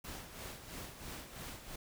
pink noise with tremolo, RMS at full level -45 dBFS, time 0.04-1.76 s, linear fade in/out 5 ms, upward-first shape sine, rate 3 Hz, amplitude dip 60%, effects none

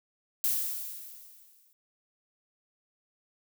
violet noise with exponential decay, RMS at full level -26 dBFS, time 0.44-1.73 s, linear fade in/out 1 ms, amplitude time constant 280 ms, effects none

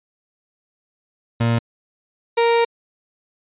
30% pulse tone pair in turn, 116.54 / 466.2 Hz, A#2 / A#4, 0 / 0 cents, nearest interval 2 octaves, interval 2400 cents, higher second, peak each -13 / -11 dBFS, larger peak second, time 1.4-1.59 / 2.37-2.65 s, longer second, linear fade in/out 10 ms, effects resampled to 8000 Hz

